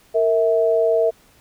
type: tone pair together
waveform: sine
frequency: 460 / 650.5 Hz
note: A#4 / E5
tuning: -23 / -23 cents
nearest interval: tritone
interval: 600 cents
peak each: -17 dBFS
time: 0.14-1.11 s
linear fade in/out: 20 ms
effects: pink hiss -54 dBFS RMS until 1.4 s